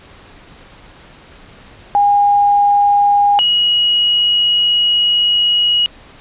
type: tone pair in turn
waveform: sine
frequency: 814 / 2901 Hz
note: G#5 / F#7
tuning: -35 / -35 cents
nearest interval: octave + minor seventh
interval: 2200 cents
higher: second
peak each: -8 / -10 dBFS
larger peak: first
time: 1.95-3.39 / 3.39-5.86 s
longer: second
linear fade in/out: 0 ms
effects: pink hiss -41 dBFS RMS until 6.2 s + resampled to 8000 Hz